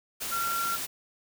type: tone in noise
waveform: sine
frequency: 1371 Hz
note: F6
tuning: 32 cents flat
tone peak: -28 dBFS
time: 0.31-0.77 s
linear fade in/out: 20 ms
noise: white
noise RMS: -34 dBFS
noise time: 0.2-0.87 s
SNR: +3 dB
effects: none